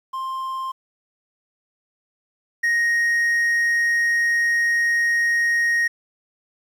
triangle tone pair in turn, 1053 / 1870.9 Hz, C6 / A#6, +11 / +6 cents, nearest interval minor seventh, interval 995 cents, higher second, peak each -23 / -15 dBFS, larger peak second, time 0.13-0.72 / 2.63-5.88 s, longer second, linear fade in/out 10 ms, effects 9-bit

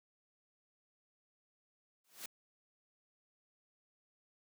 white noise with exponential growth, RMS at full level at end -41 dBFS, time 2.04-2.26 s, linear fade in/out 5 ms, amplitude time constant 47 ms, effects high-pass 200 Hz 12 dB/octave

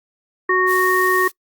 harmonic tone, 370 Hz, F#4, in tune, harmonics 1 / 3 / 5, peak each -18 / -18 / -18 dBFS, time 0.49-1.28 s, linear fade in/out 5 ms
blue noise, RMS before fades -30 dBFS, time 0.66-1.32 s, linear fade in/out 50 ms
effects noise-tail reverb RT60 0.1 s tail -23 dB re dry + Opus 48 kbps

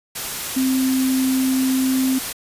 sine tone in noise, 261.6 Hz, C4, in tune, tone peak -16 dBFS, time 0.56-2.19 s, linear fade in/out 10 ms, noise white, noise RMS -27 dBFS, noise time 0.15-2.33 s, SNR +8 dB, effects resampled to 32000 Hz

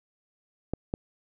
clicks, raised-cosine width 2 ms, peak -15 dBFS, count 2, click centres 0.736 / 0.939 s, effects none

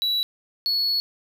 triangle tone pair in turn, 3924 / 4386 Hz, B7 / C#8, -12 / -19 cents, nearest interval major second, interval 193 cents, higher second, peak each -19 dBFS, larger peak neither, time 0.02-0.23 / 0.66-1 s, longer second, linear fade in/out 0 ms, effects none

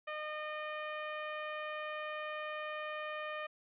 15% pulse tone, 610 Hz, D#5, 34 cents flat, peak -32 dBFS, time 0.07-3.47 s, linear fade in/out 10 ms, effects resampled to 8000 Hz

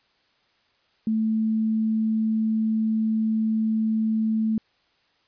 sine tone, 220 Hz, A3, in tune, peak -20 dBFS, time 1.07-4.58 s, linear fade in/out 2 ms, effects white hiss -65 dBFS RMS until 5.27 s + resampled to 11025 Hz

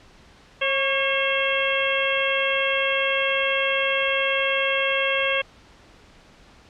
harmonic tone with a mistuned harmonic, 541 Hz, C#5, 42 cents flat, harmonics 1 / 2 / 3 / 4 / 5 / 6, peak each -25 / -30 / -28 / -27 / -25 / -28 dBFS, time 0.61-5.42 s, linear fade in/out 10 ms, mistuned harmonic 2, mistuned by +51 cents, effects pink hiss -51 dBFS RMS until 6.69 s + low-pass 5000 Hz 12 dB/octave

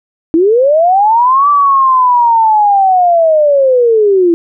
sine linear two-way sweep, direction up then down, 311.1 to 1168 to 330.3 Hz, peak -5 dBFS, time 0.34-4.34 s, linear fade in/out 0 ms, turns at 1.49 s, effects none

